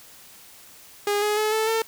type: tone with pitch steps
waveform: sawtooth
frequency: 410 / 419.3 / 428.9 / 438.7 / 448.7 Hz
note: G#4 / G#4 / A4 / A4 / A4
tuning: -22 / +17 / -44 / -5 / +34 cents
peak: -17 dBFS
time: 1.07-1.82 s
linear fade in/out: 2 ms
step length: 150 ms
effects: white hiss -48 dBFS RMS until 1.87 s